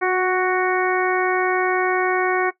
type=harmonic tone with a mistuned harmonic; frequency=370 Hz; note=F#4; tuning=in tune; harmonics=1 / 2 / 3 / 4 / 5 / 6; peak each=-20 / -23 / -25 / -26 / -27 / -28 dBFS; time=0.01-2.51 s; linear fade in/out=20 ms; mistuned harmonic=1; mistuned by=-19 cents; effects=noise-tail reverb RT60 0.1 s tail -17 dB re dry